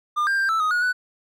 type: tone with pitch steps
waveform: triangle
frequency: 1205 / 1592 / 1581 / 1320 / 1251 / 1449 / 1488 Hz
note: D6 / G6 / G6 / E6 / D#6 / F#6 / F#6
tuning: +44 / +26 / +14 / +2 / +9 / -37 / +9 cents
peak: -17 dBFS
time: 0.16-0.93 s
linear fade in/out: 20 ms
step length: 110 ms
effects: none